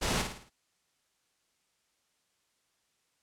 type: noise with echo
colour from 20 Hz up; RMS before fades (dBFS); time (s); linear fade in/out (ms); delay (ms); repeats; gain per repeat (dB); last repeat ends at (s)
pink; -30; 0.01-0.23; 20; 54; 5; -6; 0.5
effects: white hiss -75 dBFS RMS until 3.22 s + low-pass 9000 Hz 12 dB/octave